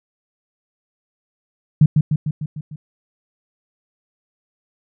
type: tone with echo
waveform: sine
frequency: 151.6 Hz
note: D#3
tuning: 45 cents flat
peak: -6 dBFS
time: 1.81-1.86 s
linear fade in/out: 5 ms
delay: 150 ms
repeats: 6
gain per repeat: -4 dB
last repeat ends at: 2.76 s
effects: none